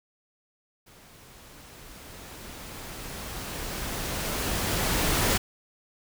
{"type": "noise with level ramp", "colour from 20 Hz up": "pink", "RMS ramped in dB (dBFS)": [-53, -23], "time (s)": [0.86, 5.38], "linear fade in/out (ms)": 10, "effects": []}